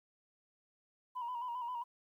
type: tone with vibrato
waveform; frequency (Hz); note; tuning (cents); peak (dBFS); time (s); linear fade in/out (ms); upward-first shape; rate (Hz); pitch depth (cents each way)
sine; 973; B5; -26; -36; 1.15-1.84; 20; square; 7.5; 52
effects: tanh soft clip ceiling -34 dBFS + 12-bit